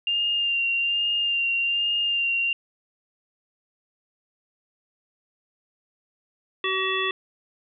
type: tone with vibrato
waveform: sine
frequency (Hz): 2794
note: F7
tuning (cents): 0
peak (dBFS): -21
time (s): 0.07-2.53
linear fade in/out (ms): 2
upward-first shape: sine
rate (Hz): 1.2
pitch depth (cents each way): 23
type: harmonic tone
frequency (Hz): 379.8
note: F#4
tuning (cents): +45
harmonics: 1 / 3 / 5 / 7 / 9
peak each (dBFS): -29 / -29 / -29 / -29 / -29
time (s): 6.64-7.11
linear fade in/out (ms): 2
effects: none